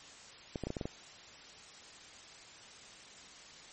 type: clicks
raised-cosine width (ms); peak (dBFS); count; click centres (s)
2; -23; 7; 0.558 / 0.637 / 0.67 / 0.704 / 0.768 / 0.812 / 0.855
effects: white hiss -53 dBFS RMS until 3.72 s + MP3 32 kbps